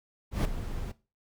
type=noise with ADSR envelope; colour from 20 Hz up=brown; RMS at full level=-22 dBFS; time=0.31-0.92 s; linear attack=140 ms; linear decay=5 ms; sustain=-13 dB; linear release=10 ms; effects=noise-tail reverb RT60 0.3 s tail -18 dB re dry